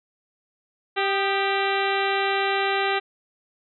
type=harmonic tone with a mistuned harmonic; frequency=392 Hz; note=G4; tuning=in tune; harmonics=1 / 2 / 3 / 4 / 5 / 6 / 7 / 8 / 9 / 10; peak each=-26 / -26 / -30 / -30 / -30 / -32 / -33 / -35 / -38 / -35 dBFS; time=0.96-3 s; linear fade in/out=20 ms; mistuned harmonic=3; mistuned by=+68 cents; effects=none